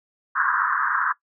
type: band-pass noise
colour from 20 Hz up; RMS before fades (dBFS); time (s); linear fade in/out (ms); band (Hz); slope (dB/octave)
white; -22; 0.35-1.13; 20; 980 to 1700; 96
effects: noise-tail reverb RT60 0.1 s tail -18 dB re dry